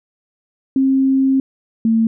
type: tone pair in turn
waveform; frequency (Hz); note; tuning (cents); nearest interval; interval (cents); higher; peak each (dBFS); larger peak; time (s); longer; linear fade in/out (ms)
sine; 267.3 / 225; C4 / A3; +37 / +39; minor third; 298; first; -11; neither; 0.76-1.4 / 1.85-2.07; first; 2
effects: none